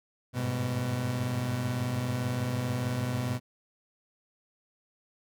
30% pulse tone cluster, 99.7 / 106.4 / 124.5 Hz, G2 / G#2 / B2, +30 / +42 / +14 cents, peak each -35 / -35 / -27 dBFS, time 0.33-3.4 s, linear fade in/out 50 ms, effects none

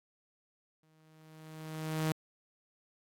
sawtooth tone with exponential growth, 157.3 Hz, D#3, 19 cents sharp, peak -24 dBFS, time 0.83-2.12 s, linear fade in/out 2 ms, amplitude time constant 280 ms, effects AAC 64 kbps

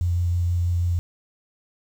sine tone with vibrato, 87.31 Hz, F2, in tune, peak -19 dBFS, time 0.01-0.99 s, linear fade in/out 0 ms, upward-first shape sine, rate 6.2 Hz, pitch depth 13 cents each way, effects 8-bit

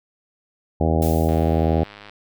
harmonic tone, 80.5 Hz, E2, 41 cents flat, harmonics 1 / 2 / 3 / 4 / 5 / 6 / 7 / 8 / 9 / 10, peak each -20 / -23 / -25 / -26 / -27 / -28 / -28 / -29 / -30 / -30 dBFS, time 0.8-1.84 s, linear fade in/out 10 ms
blue noise with exponential decay, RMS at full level -30 dBFS, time 1.02-1.85 s, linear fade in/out 1 ms, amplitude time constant 180 ms
click train, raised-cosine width 0.3 ms, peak -24 dBFS, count 84, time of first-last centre 1.29-2.096 s, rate 103 Hz
effects none

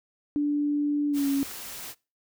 sine tone with pitch glide, 292.1 to 277.3 Hz, D4 to C#4, -9 to +1 cents, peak -22 dBFS, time 0.36-1.43 s, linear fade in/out 0 ms, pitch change -90 cents, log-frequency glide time 1.08-1.29 s
white noise, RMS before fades -39 dBFS, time 1.13-1.95 s, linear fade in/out 50 ms
effects noise-tail reverb RT60 0.3 s tail -23 dB re dry

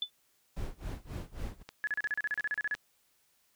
sine tone with exponential decay, 3500 Hz, A7, 10 cents flat, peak -26 dBFS, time 0.02-0.1 s, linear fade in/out 2 ms, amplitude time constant 16 ms
brown noise with tremolo, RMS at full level -36 dBFS, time 0.56-1.63 s, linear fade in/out 10 ms, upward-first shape sine, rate 3.7 Hz, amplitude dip 95%
click train, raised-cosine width 0.2 ms, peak -26 dBFS, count 4, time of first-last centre 1.69-2.75 s, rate 2.83 Hz
sine tone bursts, 1700 Hz, G#6, 40 cents sharp, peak -29 dBFS, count 14, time 1.84-2.743 s, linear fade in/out 0 ms, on 32 ms, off 35 ms
effects white hiss -71 dBFS RMS until 3.55 s

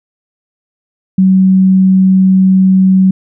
sine tone, 188.8 Hz, F#3, 35 cents sharp, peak -4 dBFS, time 1.18-3.11 s, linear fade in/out 5 ms, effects none

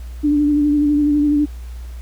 sine tone with vibrato, 293.7 Hz, D4, in tune, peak -12 dBFS, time 0.23-1.46 s, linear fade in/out 20 ms, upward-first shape sine, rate 12 Hz, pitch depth 30 cents each way, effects added 60 Hz sine -28 dBFS peak until 2.01 s + pink hiss -48 dBFS RMS until 2.01 s

